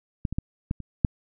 clicks, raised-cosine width 5 ms, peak -13 / -18 / -13 / -14 / -24 / -6 dBFS, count 6, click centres 0.252 / 0.326 / 0.385 / 0.711 / 0.803 / 1.048 s, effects none

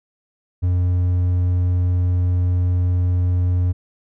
triangle tone, 89.5 Hz, F2, 43 cents sharp, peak -13 dBFS, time 0.62-3.73 s, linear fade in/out 20 ms, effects none

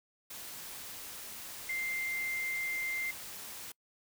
sine tone in noise, 2093 Hz, C7, in tune, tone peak -33 dBFS, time 1.69-3.11 s, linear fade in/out 5 ms, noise white, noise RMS -45 dBFS, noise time 0.3-3.72 s, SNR +9 dB, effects noise-tail reverb RT60 0.1 s tail -25 dB re dry

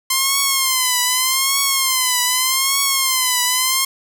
5% pulse tone with vibrato, 1046.5 Hz, C6, in tune, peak -3 dBFS, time 0.1-3.85 s, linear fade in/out 5 ms, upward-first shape triangle, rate 0.83 Hz, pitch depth 110 cents each way, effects none

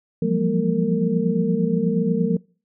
sine tone cluster, 170.7 / 179.2 / 200.3 / 231.9 / 457.5 Hz, F3 / F3 / G3 / A#3 / A#4, -39 / +45 / +38 / -9 / -32 cents, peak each -24 dBFS, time 0.22-2.37 s, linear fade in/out 5 ms, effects noise-tail reverb RT60 0.4 s tail -25 dB re dry

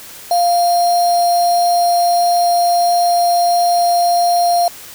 sine tone with sample-and-hold, 698.5 Hz, F5, in tune, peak -10 dBFS, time 0.31-4.68 s, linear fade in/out 2 ms, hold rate 4900 Hz, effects white hiss -35 dBFS RMS until 4.94 s

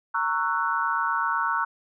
sine chord, F# dominant seventh, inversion first, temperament just, 925 / 1110 / 1332 / 1480 Hz, A#5 / C#6 / E6 / F#6, -14 / +2 / +18 / 0 cents, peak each -28 dBFS, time 0.14-1.65 s, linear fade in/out 10 ms, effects none

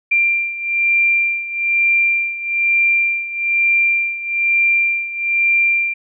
sine beating tone pair, 2374 / 2375.1 Hz, D7 / D7, +18 / +19 cents, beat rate 1.1 Hz, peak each -15 / -19 dBFS, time 0.11-5.94 s, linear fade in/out 10 ms, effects none

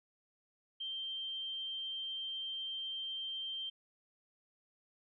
sine tone, 3146 Hz, G7, 6 cents sharp, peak -38 dBFS, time 0.8-3.7 s, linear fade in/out 10 ms, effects none

